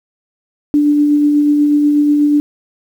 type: tone with tremolo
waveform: sine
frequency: 293.7 Hz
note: D4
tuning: in tune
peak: -7 dBFS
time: 0.74-2.4 s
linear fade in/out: 0 ms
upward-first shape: sine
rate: 8.2 Hz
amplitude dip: 25%
effects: 7-bit